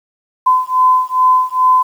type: beating tone pair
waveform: sine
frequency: 1018 / 1020.4 Hz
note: C6 / C6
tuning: -48 / -44 cents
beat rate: 2.4 Hz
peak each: -12 dBFS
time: 0.46-1.83 s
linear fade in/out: 10 ms
effects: 7-bit